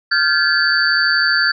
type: tone cluster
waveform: sine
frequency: 1398 / 1562 / 1714 / 4561 Hz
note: F6 / G6 / A6 / C#8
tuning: +1 / -7 / -46 / +49 cents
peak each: -18 dBFS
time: 0.11-1.52 s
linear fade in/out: 10 ms
effects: none